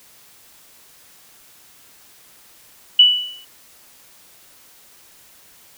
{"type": "tone with exponential decay", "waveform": "sine", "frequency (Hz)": 2960, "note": "F#7", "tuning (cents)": 0, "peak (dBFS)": -4, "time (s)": [2.99, 3.45], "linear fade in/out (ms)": 5, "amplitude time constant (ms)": 100, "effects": ["white hiss -49 dBFS RMS until 5.77 s"]}